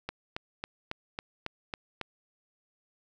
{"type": "click train", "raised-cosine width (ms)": 0.3, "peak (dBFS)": -18, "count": 8, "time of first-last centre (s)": [0.09, 2.013], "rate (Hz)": 3.64, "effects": []}